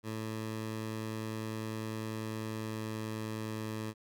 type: tone with pitch glide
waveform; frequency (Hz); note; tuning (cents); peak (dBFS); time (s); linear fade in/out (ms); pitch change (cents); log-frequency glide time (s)
15% pulse; 110 to 109.3; A2 to A2; 0 to -11; -30; 0.03-3.94; 50; -11; 1.98-3.67
effects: none